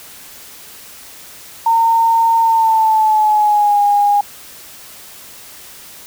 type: tone with pitch glide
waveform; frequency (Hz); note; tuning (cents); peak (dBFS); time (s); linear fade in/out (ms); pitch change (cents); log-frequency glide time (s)
sine; 913 to 818.1; A#5 to G#5; -36 to -26; -9; 1.66-4.21; 5; -190; 2.4-3.8
effects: white hiss -37 dBFS RMS until 6.06 s